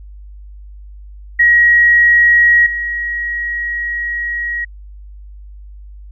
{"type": "tone with level steps", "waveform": "sine", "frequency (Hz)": 1900, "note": "A#6", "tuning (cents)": 33, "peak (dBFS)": [-6, -17], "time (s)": [1.39, 4.65], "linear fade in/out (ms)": 10, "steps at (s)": 2.66, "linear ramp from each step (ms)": 5, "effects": ["added 50 Hz sine -32 dBFS peak until 6.11 s"]}